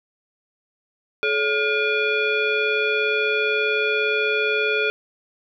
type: tone with frequency modulation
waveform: sine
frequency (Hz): 1424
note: F6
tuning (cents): +33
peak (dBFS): -18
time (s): 1.23-4.9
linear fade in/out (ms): 0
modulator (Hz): 995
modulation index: 1.5
effects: none